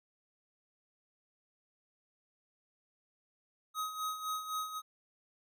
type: tone with tremolo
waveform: square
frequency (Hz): 1263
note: D#6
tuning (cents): +26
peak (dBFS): -34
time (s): 3.74-4.82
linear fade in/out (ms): 50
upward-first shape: sine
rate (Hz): 3.9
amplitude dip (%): 65
effects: none